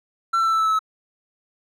triangle tone with pitch steps, 1349 / 1339.7 / 1330.4 / 1321.2 / 1312.1 / 1303 / 1294 Hz, E6 / E6 / E6 / E6 / E6 / E6 / E6, +40 / +28 / +16 / +4 / -8 / -20 / -32 cents, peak -15 dBFS, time 0.33-0.792 s, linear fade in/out 10 ms, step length 66 ms, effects none

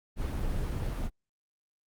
brown noise, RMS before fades -31 dBFS, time 0.16-1.1 s, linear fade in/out 50 ms, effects Opus 24 kbps

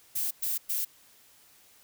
violet noise bursts, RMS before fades -30 dBFS, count 3, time 0.15-0.85 s, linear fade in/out 10 ms, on 160 ms, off 110 ms, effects white hiss -59 dBFS RMS until 1.83 s

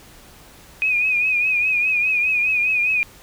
sine tone with vibrato, 2487 Hz, D#7, 1 cent flat, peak -16 dBFS, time 0.82-3.03 s, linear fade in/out 0 ms, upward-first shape triangle, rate 4.9 Hz, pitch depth 72 cents each way, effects pink hiss -46 dBFS RMS until 3.22 s

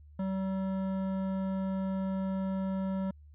triangle tone with hard clipping, 191 Hz, G3, 45 cents flat, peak -32 dBFS, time 0.19-3.11 s, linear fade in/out 5 ms, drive 16 dB, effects added 74 Hz sine -51 dBFS peak until 3.34 s + resampled to 8000 Hz

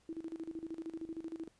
sine tone with tremolo, 326 Hz, E4, 19 cents flat, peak -38 dBFS, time 0.09-1.48 s, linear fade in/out 2 ms, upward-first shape square, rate 13 Hz, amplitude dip 80%, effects pink hiss -71 dBFS RMS until 1.59 s + resampled to 22050 Hz

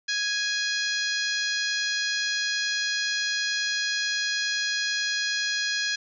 harmonic tone, 830.6 Hz, G#5, in tune, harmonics 2 / 3 / 4 / 5 / 6 / 7 / 8, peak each -28 / -35 / -34 / -31 / -33 / -37 / -39 dBFS, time 0.08-5.96 s, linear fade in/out 10 ms, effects none

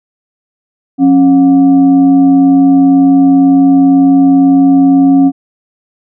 sine tone with frequency modulation, 273 Hz, C#4, 26 cents flat, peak -3 dBFS, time 0.98-5.32 s, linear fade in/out 50 ms, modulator 448 Hz, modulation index 0.35, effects none

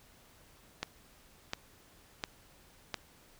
click train, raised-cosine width 0.2 ms, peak -16 dBFS, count 4, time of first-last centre 0.83-2.943 s, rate 1.42 Hz, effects pink hiss -61 dBFS RMS until 3.39 s

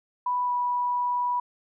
sine tone with pitch glide, 987.8 to 979.3 Hz, B5 to B5, 0 to -15 cents, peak -23 dBFS, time 0.26-1.4 s, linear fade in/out 5 ms, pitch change -15 cents, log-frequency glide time 0.45-0.51 s, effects none

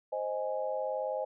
sine chord, Ab major, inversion first, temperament equal, 523.3 / 622.3 / 830.6 Hz, C5 / Eb5 / Ab5, 0 / 0 / 0 cents, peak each -34 / -35 / -38 dBFS, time 0.12-1.25 s, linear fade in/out 10 ms, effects none

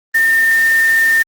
sine tone in noise, 1811 Hz, A6, 49 cents sharp, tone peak -9 dBFS, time 0.14-1.23 s, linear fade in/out 10 ms, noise white, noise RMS -27 dBFS, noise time 0.14-1.23 s, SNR +15 dB, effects Opus 24 kbps

